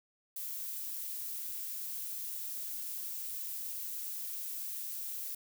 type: noise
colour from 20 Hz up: violet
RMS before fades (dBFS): -40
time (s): 0.36-5.35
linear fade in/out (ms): 5
effects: none